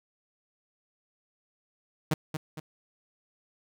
sawtooth tone with echo, 155.56 Hz, D#3, in tune, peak -19 dBFS, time 2.11-2.14 s, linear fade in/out 5 ms, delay 230 ms, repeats 2, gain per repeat -7 dB, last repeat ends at 2.6 s, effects none

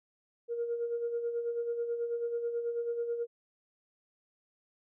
sine tone with tremolo, 470.7 Hz, A#4, 17 cents sharp, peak -28 dBFS, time 0.48-3.27 s, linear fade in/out 50 ms, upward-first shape sine, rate 9.2 Hz, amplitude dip 55%, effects tanh soft clip ceiling -25 dBFS

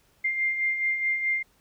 sine beating tone pair, 2100 / 2104.7 Hz, C7 / C7, +6 / +10 cents, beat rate 4.7 Hz, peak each -33 / -24 dBFS, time 0.24-1.43 s, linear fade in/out 10 ms, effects pink hiss -64 dBFS RMS until 1.6 s

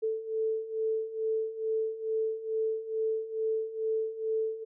sine beating tone pair, 440 / 442.3 Hz, A4 / A4, 0 / +9 cents, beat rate 2.3 Hz, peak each -34 / -30 dBFS, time 0.02-4.65 s, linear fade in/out 20 ms, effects none

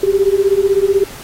sine beating tone pair, 385.5 / 401.5 Hz, G4 / G4, -29 / +41 cents, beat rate 16 Hz, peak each -13 dBFS, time 0.03-1.04 s, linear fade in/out 5 ms, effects pink hiss -34 dBFS RMS until 1.23 s + AAC 48 kbps

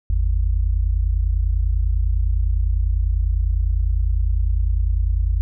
sine tone pair together, 50.23 / 80.2 Hz, G1 / E2, +43 / -47 cents, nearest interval minor sixth, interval 810 cents, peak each -17 / -21 dBFS, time 0.1-5.41 s, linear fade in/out 0 ms, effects none

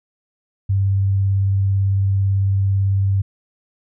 sine tone with vibrato, 97.8 Hz, G2, 4 cents flat, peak -14 dBFS, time 0.69-3.22 s, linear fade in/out 10 ms, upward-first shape square, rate 18 Hz, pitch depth 10 cents each way, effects none

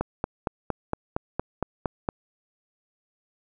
click train, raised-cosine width 1 ms, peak -11 dBFS, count 10, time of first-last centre 0.01-2.089 s, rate 4.33 Hz, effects none

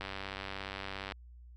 click train, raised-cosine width 0.3 ms, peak -23 dBFS, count 109, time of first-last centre 0.01-1.121 s, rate 97.2 Hz, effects added 60 Hz sine -50 dBFS peak until 1.56 s

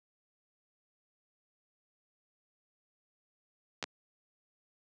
clicks, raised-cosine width 0.2 ms, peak -17 dBFS, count 2, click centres 3.827 / 3.84 s, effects high-pass 200 Hz 12 dB/octave + resampled to 22050 Hz

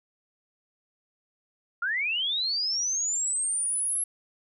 sine linear sweep, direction up, 1358 to 11175 Hz, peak -25 dBFS, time 1.82-4.04 s, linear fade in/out 5 ms, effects none

